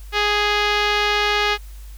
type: tone with low-pass filter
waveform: 5% pulse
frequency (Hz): 415.3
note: G#4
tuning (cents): 0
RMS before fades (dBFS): -19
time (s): 0.12-1.58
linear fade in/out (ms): 50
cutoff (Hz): 3500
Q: 0.73
effects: added 50 Hz sine -34 dBFS peak until 1.97 s + white hiss -50 dBFS RMS until 1.97 s